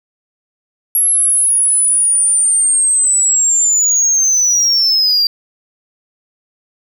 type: linear sweep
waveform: sine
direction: down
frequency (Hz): 11300 to 4699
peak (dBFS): -7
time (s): 0.95-5.27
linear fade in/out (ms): 2
effects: tanh soft clip ceiling -8 dBFS + 7-bit